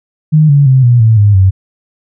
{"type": "tone with pitch steps", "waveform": "sine", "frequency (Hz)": [154.4, 142.41, 131.34, 121.14, 111.73, 103.05, 95.04], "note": ["D#3", "C#3", "C3", "B2", "A2", "G#2", "F#2"], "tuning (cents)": [-13, 47, 7, -33, 27, -13, 47], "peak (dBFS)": -3, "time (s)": [0.32, 1.51], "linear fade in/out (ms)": 20, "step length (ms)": 170, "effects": []}